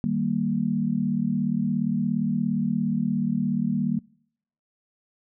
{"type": "chord", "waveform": "sine", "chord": "Eb major", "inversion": "none", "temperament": "equal", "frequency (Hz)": [155.56, 196, 233.1], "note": ["Eb3", "G3", "Bb3"], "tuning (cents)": [0, 0, 0], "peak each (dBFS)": [-29, -26, -25], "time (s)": [0.04, 3.99], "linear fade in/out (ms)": 0, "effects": ["noise-tail reverb RT60 0.7 s tail -26 dB re dry"]}